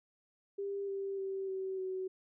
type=tone with pitch steps; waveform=sine; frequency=398.4 / 392.5 / 386.6 / 380.8 / 375.2 Hz; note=G4 / G4 / G4 / F#4 / F#4; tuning=+28 / +2 / -24 / +50 / +24 cents; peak=-35 dBFS; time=0.58-2.08 s; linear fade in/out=10 ms; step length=300 ms; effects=none